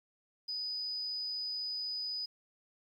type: tone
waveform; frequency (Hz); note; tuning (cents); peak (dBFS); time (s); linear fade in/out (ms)
sine; 4978; D#8; 0; -35; 0.48-2.26; 10
effects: 11-bit